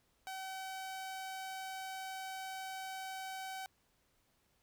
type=tone; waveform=sawtooth; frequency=762 Hz; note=G5; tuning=49 cents flat; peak=-38 dBFS; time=0.27-3.66 s; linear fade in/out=0 ms; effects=pink hiss -75 dBFS RMS until 4.62 s